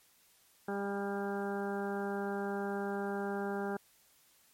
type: harmonic tone with a mistuned harmonic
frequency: 200 Hz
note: G3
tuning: 35 cents sharp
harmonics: 1 / 2 / 3 / 4 / 5 / 6 / 7 / 8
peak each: -38 / -37 / -45 / -41 / -50 / -51 / -46 / -47 dBFS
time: 0.68-3.77 s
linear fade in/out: 5 ms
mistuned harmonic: 5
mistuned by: -32 cents
effects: white hiss -66 dBFS RMS until 4.53 s + MP3 64 kbps